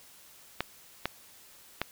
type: clicks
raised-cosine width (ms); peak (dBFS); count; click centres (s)
0.3; -12; 3; 0.606 / 1.056 / 1.816
effects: white hiss -55 dBFS RMS until 1.91 s